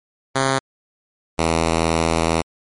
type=tone pair in turn; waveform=5% pulse; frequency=134 / 82.02 Hz; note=C3 / E2; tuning=+42 / -8 cents; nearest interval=minor sixth; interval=850 cents; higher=first; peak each=-5 dBFS; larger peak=neither; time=0.35-0.59 / 1.38-2.42 s; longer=second; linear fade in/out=10 ms; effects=MP3 48 kbps